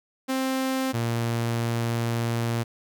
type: tone pair in turn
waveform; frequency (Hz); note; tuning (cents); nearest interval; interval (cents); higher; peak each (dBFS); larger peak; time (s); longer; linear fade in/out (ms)
sawtooth; 263.2 / 116.74; C4 / A#2; +10 / +3; octave + major second; 1407; first; -20; neither; 0.28-0.93 / 0.93-2.64; second; 20
effects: none